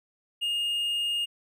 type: tone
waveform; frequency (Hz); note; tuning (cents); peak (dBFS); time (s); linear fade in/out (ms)
triangle; 2840; F7; +28; -24; 0.41-1.26; 20
effects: none